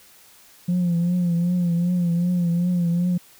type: tone with vibrato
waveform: sine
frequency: 174.61 Hz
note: F3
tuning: in tune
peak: -16 dBFS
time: 0.68-3.18 s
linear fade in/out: 10 ms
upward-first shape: triangle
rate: 2.6 Hz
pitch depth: 63 cents each way
effects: tanh soft clip ceiling -16 dBFS + white hiss -51 dBFS RMS until 3.39 s